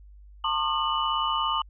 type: tone cluster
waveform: sine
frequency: 904 / 1076 / 1213 / 2963 Hz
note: A5 / C6 / D#6 / F#7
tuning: +47 / +48 / -44 / +2 cents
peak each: -30 / -30 / -27 / -30 dBFS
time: 0.44-1.62 s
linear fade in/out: 5 ms
effects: added 50 Hz sine -46 dBFS peak until 1.69 s